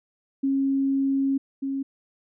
sine tone pair in turn, 272.3 / 272.3 Hz, C#4 / C#4, -31 / -31 cents, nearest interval unison, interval 0 cents, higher neither, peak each -20 / -25 dBFS, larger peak first, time 0.43-1.38 / 1.62-1.83 s, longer first, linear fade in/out 10 ms, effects none

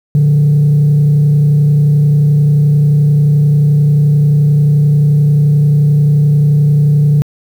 sine tone with frequency modulation, 146.83 Hz, D3, in tune, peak -4 dBFS, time 0.15-7.22 s, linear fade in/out 0 ms, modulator 31.4 Hz, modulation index 0.29, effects tanh soft clip ceiling -4 dBFS + 7-bit

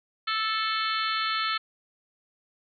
harmonic tone with a mistuned harmonic, 438.9 Hz, A4, 4 cents flat, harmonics 3 / 4 / 5 / 6 / 7 / 8 / 9 / 10, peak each -28 / -34 / -35 / -39 / -35 / -35 / -41 / -35 dBFS, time 0.27-1.58 s, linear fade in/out 10 ms, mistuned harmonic 10, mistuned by -40 cents, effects none

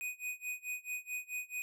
square tone with tremolo, 2489 Hz, D#7, in tune, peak -36 dBFS, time 0.01-1.62 s, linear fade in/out 0 ms, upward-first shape sine, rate 4.6 Hz, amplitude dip 95%, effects none

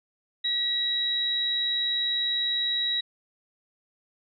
sine tone pair together, 1930 / 3860 Hz, B6 / B7, -40 / -40 cents, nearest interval octave, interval 1200 cents, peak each -35 / -24 dBFS, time 0.44-3.01 s, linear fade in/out 10 ms, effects none

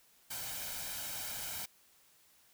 white noise with comb filter, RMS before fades -41 dBFS, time 0.3-1.66 s, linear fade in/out 10 ms, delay 1.3 ms, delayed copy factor +0.6, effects white hiss -66 dBFS RMS until 2.53 s

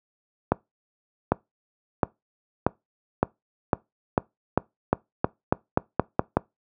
accelerating click train, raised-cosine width 1 ms, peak -4 dBFS, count 15, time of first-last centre 0.52-6.37 s, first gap 800 ms, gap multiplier 0.89, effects noise-tail reverb RT60 0.2 s tail -23 dB re dry + high-pass 80 Hz 12 dB/octave

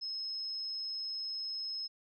sine tone, 5170 Hz, E8, 34 cents flat, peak -36 dBFS, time 0.01-1.88 s, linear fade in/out 20 ms, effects none

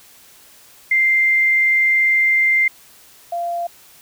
sine tone pair in turn, 2093 / 690 Hz, C7 / F5, 0 / -21 cents, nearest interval octave + perfect fifth, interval 1921 cents, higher first, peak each -12 / -20 dBFS, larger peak first, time 0.91-2.68 / 3.32-3.67 s, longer first, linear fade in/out 5 ms, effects white hiss -47 dBFS RMS until 4.01 s

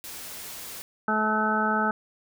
white noise, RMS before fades -39 dBFS, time 0.04-0.82 s, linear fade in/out 0 ms
harmonic tone, 215.9 Hz, A3, 33 cents flat, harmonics 1 / 2 / 3 / 4 / 6 / 7, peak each -28 / -33 / -33 / -28 / -27 / -28 dBFS, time 1.08-1.91 s, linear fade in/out 2 ms
effects none

